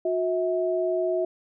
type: tone pair together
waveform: sine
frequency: 362.7 / 646.3 Hz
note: F#4 / E5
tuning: -34 / -34 cents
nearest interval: minor seventh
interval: 1000 cents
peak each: -25 dBFS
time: 0.05-1.25 s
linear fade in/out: 5 ms
effects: none